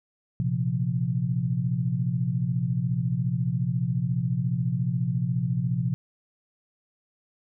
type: chord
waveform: sine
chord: Bb suspended second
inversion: none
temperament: equal with one note detuned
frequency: 116.54 / 130.81 / 173.31 Hz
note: Bb2 / C3 / F3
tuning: 0 / 0 / -13 cents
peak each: -29 / -26 / -28 dBFS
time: 0.4-5.94 s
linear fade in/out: 0 ms
effects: none